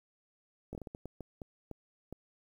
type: slowing click train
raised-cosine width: 2 ms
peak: -29 dBFS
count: 11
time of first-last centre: 0.73-2.126 s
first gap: 20 ms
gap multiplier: 1.4
effects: 10-bit